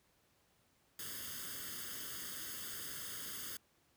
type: noise with comb filter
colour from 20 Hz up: white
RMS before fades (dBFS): -45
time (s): 0.99-3.57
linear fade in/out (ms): 2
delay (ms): 0.61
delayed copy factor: +0.85
effects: pink hiss -73 dBFS RMS until 3.96 s + high-pass 60 Hz 12 dB/octave